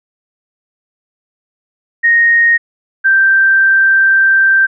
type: tone pair in turn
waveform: sine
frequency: 1863 / 1567.5 Hz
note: A#6 / G6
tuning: -2 / -1 cents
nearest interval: minor third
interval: 299 cents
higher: first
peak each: -6 dBFS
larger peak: neither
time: 2.03-2.58 / 3.04-4.67 s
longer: second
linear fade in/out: 20 ms
effects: none